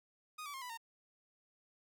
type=tone with pitch steps; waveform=sawtooth; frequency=1240 / 1150.3 / 1067.1 / 989.9 / 918.3 Hz; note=D#6 / D6 / C6 / B5 / A#5; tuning=-6 / -36 / +34 / +4 / -26 cents; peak=-40 dBFS; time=0.38-0.775 s; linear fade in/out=10 ms; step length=79 ms; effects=none